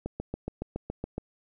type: click train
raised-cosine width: 2 ms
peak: -19 dBFS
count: 9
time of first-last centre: 0.06-1.18 s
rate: 7.14 Hz
effects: none

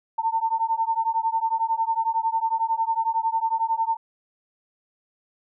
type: beating tone pair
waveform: sine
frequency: 897 / 908 Hz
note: A5 / A#5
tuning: +33 / -46 cents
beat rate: 11 Hz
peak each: -24 dBFS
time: 0.18-3.97 s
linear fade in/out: 10 ms
effects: none

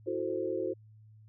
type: chord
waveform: sine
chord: F# half-diminished seventh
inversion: third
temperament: equal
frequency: 329.6 / 370 / 440 / 523.3 Hz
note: E4 / F#4 / A4 / C5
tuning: 0 / 0 / 0 / 0 cents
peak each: -37 / -34 / -38 / -36 dBFS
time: 0.06-0.74 s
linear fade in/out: 20 ms
effects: added 108 Hz sine -53 dBFS peak until 1.28 s

